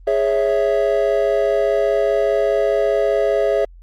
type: chord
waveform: triangle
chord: C# minor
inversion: second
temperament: equal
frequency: 415.3 / 554.4 / 659.3 Hz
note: G#4 / C#5 / E5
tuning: 0 / 0 / 0 cents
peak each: -17 dBFS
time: 0.07-3.65 s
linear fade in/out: 5 ms
effects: added 43 Hz sine -39 dBFS peak until 3.82 s + Opus 24 kbps